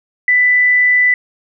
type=tone; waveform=sine; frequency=1988 Hz; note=B6; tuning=11 cents sharp; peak=-8 dBFS; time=0.28-1.14 s; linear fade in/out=2 ms; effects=none